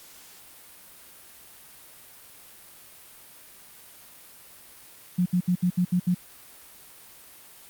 sine tone bursts, 179.3 Hz, F3, 46 cents sharp, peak -19 dBFS, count 7, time 5.18-6.147 s, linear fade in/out 10 ms, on 79 ms, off 69 ms, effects white hiss -49 dBFS RMS until 7.69 s + Opus 48 kbps

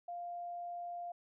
sine tone, 698.5 Hz, F5, in tune, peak -40 dBFS, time 0.08-1.12 s, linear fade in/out 5 ms, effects none

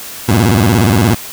20% pulse tone with vibrato, 105.4 Hz, G#2, 26 cents sharp, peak -3 dBFS, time 0.28-1.15 s, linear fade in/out 10 ms, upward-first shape square, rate 17 Hz, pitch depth 220 cents each way, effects white hiss -28 dBFS RMS until 1.32 s

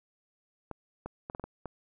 clicks, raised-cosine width 1 ms, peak -24 dBFS, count 7, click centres 0.713 / 1.06 / 1.299 / 1.349 / 1.397 / 1.44 / 1.657 s, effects none

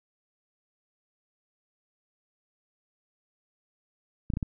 clicks, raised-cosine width 5 ms, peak -17 dBFS, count 4, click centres 4.302 / 4.337 / 4.371 / 4.428 s, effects none

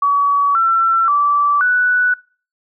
sine tone with pitch steps, 1135 / 1346 / 1160 / 1482 Hz, C#6 / E6 / D6 / F#6, +41 / +36 / -22 / +2 cents, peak -11 dBFS, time 0.02-2.14 s, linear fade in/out 5 ms, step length 530 ms, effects noise-tail reverb RT60 0.4 s tail -24 dB re dry

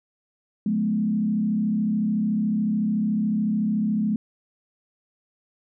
sine tone with frequency modulation, 212.4 Hz, G#3, 39 cents sharp, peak -20 dBFS, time 0.66-4.16 s, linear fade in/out 2 ms, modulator 33.8 Hz, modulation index 0.8, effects none

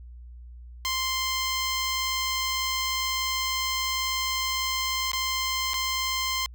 10% pulse tone with dropouts, 1046.5 Hz, C6, in tune, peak -17 dBFS, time 0.85-6.46 s, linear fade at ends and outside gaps 0 ms, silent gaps 5.117-5.132 / 5.734-5.741 s, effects added 60 Hz sine -41 dBFS peak until 6.54 s

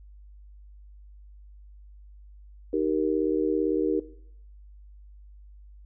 sine chord, Eb major, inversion none, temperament just, 311.1 / 388.9 / 466.7 Hz, Eb4 / G4 / Bb4, 0 / -14 / +2 cents, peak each -27 dBFS, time 2.73-4 s, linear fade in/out 5 ms, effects noise-tail reverb RT60 0.7 s tail -18 dB re dry + added 50 Hz sine -46 dBFS peak until 5.85 s

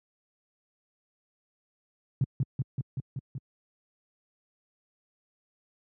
sine tone with echo, 130.81 Hz, C3, in tune, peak -20 dBFS, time 2.21-2.24 s, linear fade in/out 2 ms, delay 190 ms, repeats 6, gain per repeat -2 dB, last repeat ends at 3.38 s, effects high-pass 80 Hz 12 dB/octave

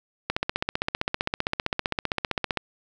click train, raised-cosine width 0.3 ms, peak -8 dBFS, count 36, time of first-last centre 0.3-2.573 s, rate 15.4 Hz, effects none

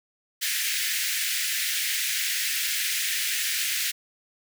pink high-pass noise, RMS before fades -27 dBFS, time 0.41-3.92 s, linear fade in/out 20 ms, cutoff 1700 Hz, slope 48 dB/octave, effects none

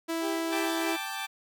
sawtooth tone, 329.6 Hz, E4, in tune, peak -25 dBFS, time 0.08-0.97 s, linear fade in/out 20 ms
30% pulse tone with tremolo, 396.4 Hz, G4, 19 cents sharp, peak -30 dBFS, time 0.2-0.95 s, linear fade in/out 50 ms, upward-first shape sine, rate 3.1 Hz, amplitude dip 70%
15% pulse chord, G suspended second, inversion none, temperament equal, 784 / 880 / 1174.7 Hz, G5 / A5 / D6, 0 / 0 / 0 cents, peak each -30 / -31 / -32 dBFS, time 0.51-1.27 s, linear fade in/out 20 ms
effects none

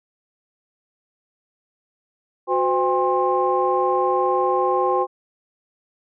sine tone cluster, 366.8 / 512 / 803 / 1061 Hz, F#4 / C5 / G5 / C6, -15 / -38 / +41 / +24 cents, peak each -22 dBFS, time 2.47-5.07 s, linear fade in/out 50 ms, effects tanh soft clip ceiling -6 dBFS

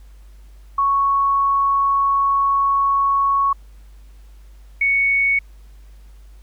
sine tone pair in turn, 1108.7 / 2222 Hz, C#6 / C#7, 0 / +4 cents, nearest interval octave, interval 1204 cents, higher second, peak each -14 dBFS, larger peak neither, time 0.78-3.53 / 4.81-5.39 s, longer first, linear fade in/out 5 ms, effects added 50 Hz sine -40 dBFS peak until 6.42 s + pink hiss -58 dBFS RMS until 6.42 s

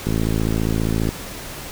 click train, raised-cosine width 3 ms, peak -8 dBFS, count 57, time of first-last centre 0.07-1.09 s, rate 54.9 Hz, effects pink hiss -33 dBFS RMS until 1.71 s

